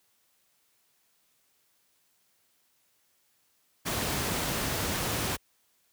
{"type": "noise", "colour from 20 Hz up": "pink", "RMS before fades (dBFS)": -30, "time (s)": [3.85, 5.37], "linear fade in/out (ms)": 20, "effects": ["white hiss -70 dBFS RMS until 5.92 s", "high-pass 60 Hz 12 dB/octave"]}